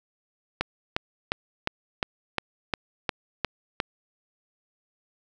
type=click train; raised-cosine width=0.3 ms; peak=-8 dBFS; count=10; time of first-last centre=0.61-3.801 s; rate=2.82 Hz; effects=none